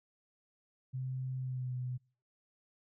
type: tone with pitch glide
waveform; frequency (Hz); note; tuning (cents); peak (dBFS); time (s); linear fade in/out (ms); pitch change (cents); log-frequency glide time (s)
sine; 129.8 to 125.89; C3 to B2; -13 to +34; -35; 0.93-1.98; 20; -53; 1.38-1.74
effects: noise-tail reverb RT60 0.4 s tail -26 dB re dry